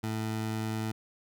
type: tone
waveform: 20% pulse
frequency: 110 Hz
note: A2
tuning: in tune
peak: -26 dBFS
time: 0.03-0.92 s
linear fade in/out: 10 ms
effects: none